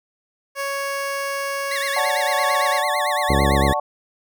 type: tone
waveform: 15% pulse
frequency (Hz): 555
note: C#5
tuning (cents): +2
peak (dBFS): -17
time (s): 0.55-2.83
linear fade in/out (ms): 50
type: tone with vibrato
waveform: 30% pulse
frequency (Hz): 1894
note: A#6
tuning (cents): +27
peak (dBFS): -22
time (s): 1.71-3.74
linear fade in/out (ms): 5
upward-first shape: sine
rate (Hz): 8.9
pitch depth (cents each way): 200
type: chord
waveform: sine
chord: D major seventh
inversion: none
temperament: equal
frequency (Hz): 587.3 / 740 / 880 / 1108.7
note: D5 / F#5 / A5 / C#6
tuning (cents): 0 / 0 / 0 / 0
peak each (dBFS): -25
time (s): 1.96-3.8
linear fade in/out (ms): 5
type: harmonic tone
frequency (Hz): 69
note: C#2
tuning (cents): -7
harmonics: 1 / 2 / 3 / 4 / 5 / 6 / 7 / 8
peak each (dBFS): -20 / -23 / -25 / -26 / -27 / -28 / -28 / -29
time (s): 3.29-3.73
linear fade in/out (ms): 10
effects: none